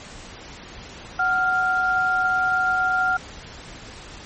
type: tone pair together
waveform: sine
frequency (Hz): 744.1 / 1396.9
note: F#5 / F6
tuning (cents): +10 / 0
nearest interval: major seventh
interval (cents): 1090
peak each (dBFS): -23 / -19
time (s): 1.19-3.17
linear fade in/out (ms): 5
effects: pink hiss -40 dBFS RMS until 4.25 s + MP3 32 kbps